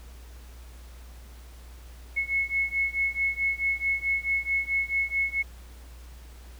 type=beating tone pair; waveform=sine; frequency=2187 / 2191.6 Hz; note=C#7 / C#7; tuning=-24 / -20 cents; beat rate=4.6 Hz; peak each=-28 / -27 dBFS; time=2.16-5.43 s; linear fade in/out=20 ms; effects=added 60 Hz sine -43 dBFS peak until 6.59 s + pink hiss -54 dBFS RMS until 6.59 s